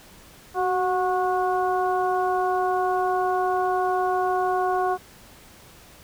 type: harmonic tone with a mistuned harmonic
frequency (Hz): 365.3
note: F#4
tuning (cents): -22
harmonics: 1 / 2 / 3 / 4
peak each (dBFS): -25 / -23 / -28 / -34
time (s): 0.54-4.98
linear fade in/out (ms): 50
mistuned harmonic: 1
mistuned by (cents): +38
effects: pink hiss -49 dBFS RMS until 6.03 s